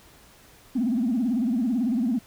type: tone with vibrato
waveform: sine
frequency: 240 Hz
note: B3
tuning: 49 cents flat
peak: -20 dBFS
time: 0.75-2.19 s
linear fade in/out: 10 ms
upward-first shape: sine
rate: 18 Hz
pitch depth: 190 cents each way
effects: tanh soft clip ceiling -17 dBFS + pink hiss -53 dBFS RMS until 2.26 s